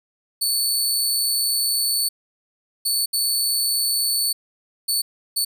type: tone bursts at uneven times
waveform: 20% pulse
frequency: 4468 Hz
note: C#8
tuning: 13 cents sharp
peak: -13 dBFS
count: 5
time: 0.41-2.09 / 2.85-3.06 / 3.13-4.33 / 4.88-5.02 / 5.36-5.45 s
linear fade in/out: 10 ms
effects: none